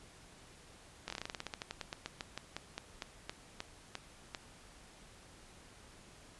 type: slowing click train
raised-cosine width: 0.2 ms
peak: -22 dBFS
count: 26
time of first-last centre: 1.08-4.348 s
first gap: 21 ms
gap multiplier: 1.13
effects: pink hiss -58 dBFS RMS until 6.39 s + resampled to 24000 Hz